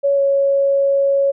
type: tone with pitch glide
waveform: sine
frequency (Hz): 560 to 554.2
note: C#5 to C#5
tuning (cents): +18 to -1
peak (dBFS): -12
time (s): 0.03-1.32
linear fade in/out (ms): 20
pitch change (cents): -19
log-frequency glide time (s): 0.15-0.2
effects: none